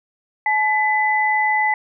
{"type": "tone pair together", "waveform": "sine", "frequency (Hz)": [856.4, 2003], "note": ["A5", "B6"], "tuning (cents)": [-47, 24], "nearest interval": "octave + minor third", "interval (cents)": 1471, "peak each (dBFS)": -18, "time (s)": [0.46, 1.74], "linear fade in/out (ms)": 2, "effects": []}